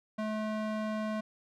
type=tone with band-pass filter; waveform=square; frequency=215.6 Hz; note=A3; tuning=35 cents flat; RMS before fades=-34 dBFS; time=0.18-1.21 s; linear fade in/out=10 ms; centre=700 Hz; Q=0.55; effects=none